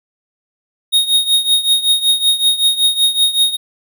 square tone with tremolo, 3729 Hz, A#7, in tune, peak -8 dBFS, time 0.92-3.57 s, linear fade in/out 20 ms, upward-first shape triangle, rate 5.3 Hz, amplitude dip 85%, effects none

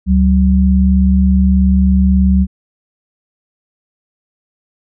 sine tone pair together, 71 / 189.55 Hz, C#2 / F#3, +42 / +42 cents, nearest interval octave + perfect fourth, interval 1700 cents, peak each -10 dBFS, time 0.06-2.47 s, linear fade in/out 50 ms, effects none

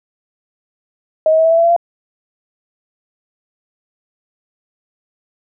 sine tone with pitch steps, 629 / 637 / 645.2 / 653.4 / 661.8 / 670.3 / 678.8 / 687.5 Hz, D#5 / D#5 / E5 / E5 / E5 / E5 / F5 / F5, +19 / +41 / -37 / -15 / +7 / +29 / -49 / -27 cents, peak -8 dBFS, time 1.26-1.764 s, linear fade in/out 2 ms, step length 63 ms, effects none

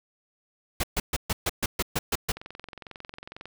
pink noise bursts, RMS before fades -26 dBFS, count 10, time 0.8-2.32 s, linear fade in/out 5 ms, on 35 ms, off 130 ms
click train, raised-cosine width 0.3 ms, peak -24 dBFS, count 25, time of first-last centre 2.37-3.456 s, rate 22.1 Hz
effects none

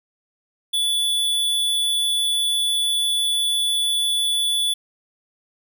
square tone, 3451 Hz, A7, 34 cents flat, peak -19 dBFS, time 0.73-4.74 s, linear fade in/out 10 ms, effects none

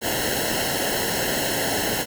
pink noise with comb filter, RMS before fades -24 dBFS, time 0.01-2.06 s, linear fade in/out 50 ms, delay 0.84 ms, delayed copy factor -0.9, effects none

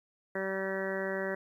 harmonic tone, 192.2 Hz, G3, 34 cents flat, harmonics 1 / 2 / 3 / 4 / 5 / 6 / 7 / 8 / 9 / 10, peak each -40 / -36 / -36 / -48 / -46 / -49 / -49 / -42 / -42 / -41 dBFS, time 0.35-1.35 s, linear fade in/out 5 ms, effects 11-bit

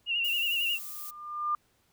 sine tone with vibrato, 2794 Hz, F7, in tune, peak -26 dBFS, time 0.06-0.79 s, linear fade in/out 50 ms, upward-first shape sine, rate 11 Hz, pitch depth 57 cents each way
violet noise, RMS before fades -40 dBFS, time 0.24-1.11 s, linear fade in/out 10 ms
sine tone with exponential growth, 1200 Hz, D6, 37 cents sharp, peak -24 dBFS, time 0.72-1.55 s, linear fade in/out 2 ms, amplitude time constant 180 ms
effects pink hiss -69 dBFS RMS until 1.92 s

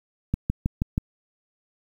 click train, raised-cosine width 5 ms, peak -10 dBFS, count 5, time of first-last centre 0.34-0.979 s, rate 6.26 Hz, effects 8-bit

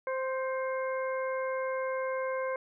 harmonic tone with a mistuned harmonic, 523.3 Hz, C5, in tune, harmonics 1 / 2 / 3 / 4, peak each -31 / -37 / -41 / -43 dBFS, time 0.07-2.56 s, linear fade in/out 2 ms, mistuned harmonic 4, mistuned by +31 cents, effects none

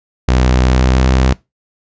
sawtooth tone with pitch glide, 63 to 64.62 Hz, B1 to C2, +35 to -21 cents, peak -5 dBFS, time 0.28-1.33 s, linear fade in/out 5 ms, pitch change +44 cents, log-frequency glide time 0.58-1.16 s, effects noise-tail reverb RT60 0.2 s tail -21 dB re dry + resampled to 16000 Hz

